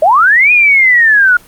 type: linear two-way sweep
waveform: sine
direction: up then down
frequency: 579 to 2489 to 1413 Hz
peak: -4 dBFS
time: 0.02-1.37 s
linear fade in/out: 5 ms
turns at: 0.52 s
effects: pink hiss -40 dBFS RMS until 1.47 s + Opus 32 kbps